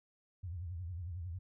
sine tone with vibrato, 87.31 Hz, F2, in tune, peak -39 dBFS, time 0.43-1.39 s, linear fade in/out 10 ms, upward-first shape triangle, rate 11 Hz, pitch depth 180 cents each way, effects none

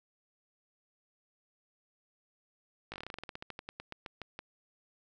slowing click train, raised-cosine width 0.3 ms, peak -25 dBFS, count 22, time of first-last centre 2.92-4.391 s, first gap 18 ms, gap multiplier 1.12, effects none

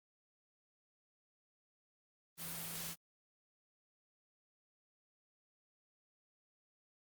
sine tone in noise, 166.7 Hz, E3, 20 cents sharp, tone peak -52 dBFS, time 2.37-2.96 s, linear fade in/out 50 ms, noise white, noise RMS -44 dBFS, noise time 2.37-2.96 s, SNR -11 dB, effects Opus 32 kbps

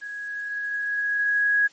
sine tone with level ramp, 1661.2 Hz, G#6, in tune, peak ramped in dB -32 to -16 dBFS, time 0.01-1.68 s, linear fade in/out 20 ms, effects white hiss -55 dBFS RMS until 1.72 s + MP3 32 kbps

